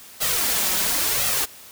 white noise with flanger, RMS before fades -22 dBFS, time 0.2-1.46 s, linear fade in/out 20 ms, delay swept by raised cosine 1.5 to 5.4 ms, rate 0.95 Hz, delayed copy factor +0.6, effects white hiss -44 dBFS RMS until 1.71 s

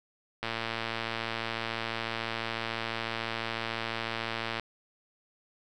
click train, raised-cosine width 0.3 ms, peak -16 dBFS, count 476, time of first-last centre 0.43-4.597 s, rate 114 Hz, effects none

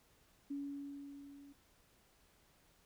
sine tone with level ramp, 282.1 Hz, C#4, 30 cents sharp, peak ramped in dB -38 to -55 dBFS, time 0.5-1.53 s, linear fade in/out 10 ms, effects pink hiss -70 dBFS RMS until 2.85 s

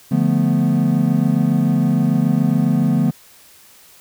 triangle chord, B half-diminished seventh, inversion first, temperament equal, 146.83 / 174.61 / 220 / 246.9 Hz, D3 / F3 / A3 / B3, 0 / 0 / 0 / 0 cents, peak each -17 dBFS, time 0.11-3.11 s, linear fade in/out 10 ms, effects white hiss -47 dBFS RMS until 4 s

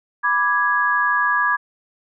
sine chord, G# diminished, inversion first, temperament equal, 987.8 / 1174.7 / 1661.2 Hz, B5 / D6 / G#6, 0 / 0 / 0 cents, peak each -22 / -21 / -18 dBFS, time 0.23-1.57 s, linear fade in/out 20 ms, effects none

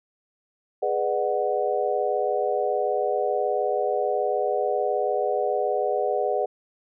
sine chord, G# half-diminished seventh, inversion none, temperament equal with one note detuned, 415.3 / 493.9 / 600.7 / 740 Hz, G#4 / B4 / D5 / F#5, 0 / 0 / +39 / 0 cents, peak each -27 dBFS, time 0.82-6.46 s, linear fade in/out 10 ms, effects none

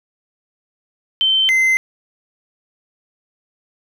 sine / triangle tone pair in turn, 3096 / 2066 Hz, G7 / C7, -22 / -22 cents, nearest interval perfect fifth, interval 700 cents, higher first, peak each -12 / -10 dBFS, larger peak second, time 1.21-1.49 / 1.49-1.77 s, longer neither, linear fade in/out 0 ms, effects none

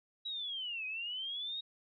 sine linear two-way sweep, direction down then up, 3900 to 2498 to 3793 Hz, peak -37 dBFS, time 0.25-1.61 s, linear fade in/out 10 ms, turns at 0.86 s, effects none

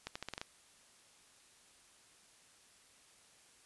accelerating click train, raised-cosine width 0.2 ms, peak -23 dBFS, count 7, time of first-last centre 0.07-0.415 s, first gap 85 ms, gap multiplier 0.84, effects white hiss -64 dBFS RMS until 3.65 s + resampled to 24000 Hz

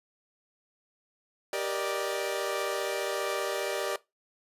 sawtooth chord, Eb major seventh, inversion first, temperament equal with one note detuned, 392 / 473.8 / 587.3 / 622.3 Hz, G4 / Bb4 / D5 / Eb5, 0 / +28 / 0 / 0 cents, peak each -31 / -32 / -29 / -35 dBFS, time 1.53-3.96 s, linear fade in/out 2 ms, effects noise-tail reverb RT60 0.2 s tail -19 dB re dry + resampled to 32000 Hz

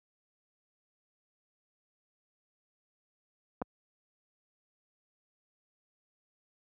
clicks, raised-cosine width 1 ms, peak -21 dBFS, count 2, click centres 3.617 / 3.621 s, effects high-pass 80 Hz 12 dB/octave

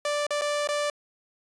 sawtooth tone with dropouts, 587 Hz, D5, 1 cent flat, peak -21 dBFS, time 0.05-0.9 s, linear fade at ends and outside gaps 2 ms, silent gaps 0.267-0.306 / 0.412-0.418 / 0.674-0.688 s, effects resampled to 22050 Hz

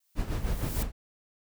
blue noise with exponential growth, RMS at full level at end -35 dBFS, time 0-0.83 s, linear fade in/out 5 ms, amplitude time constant 180 ms
brown noise with tremolo, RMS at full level -27 dBFS, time 0.15-0.92 s, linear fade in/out 50 ms, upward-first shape sine, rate 6.5 Hz, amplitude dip 65%
effects none

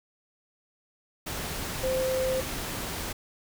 sine tone in noise, 520 Hz, C5, 11 cents flat, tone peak -25 dBFS, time 1.83-2.41 s, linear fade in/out 10 ms, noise pink, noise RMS -34 dBFS, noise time 1.26-3.13 s, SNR +6 dB, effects none

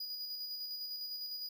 square tone with tremolo, 4912 Hz, D#8, 23 cents flat, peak -39 dBFS, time 0-1.49 s, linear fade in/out 5 ms, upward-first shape square, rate 9.9 Hz, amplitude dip 30%, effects none

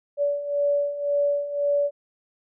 sine beating tone pair, 573 / 574.9 Hz, D5 / D5, -43 / -37 cents, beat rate 1.9 Hz, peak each -27 / -22 dBFS, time 0.17-1.91 s, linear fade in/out 50 ms, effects none

